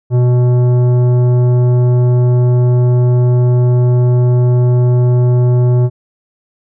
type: tone with tanh clipping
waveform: sine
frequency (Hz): 123.47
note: B2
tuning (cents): 0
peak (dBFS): -9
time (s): 0.1-5.9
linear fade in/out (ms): 50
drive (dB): 12
effects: none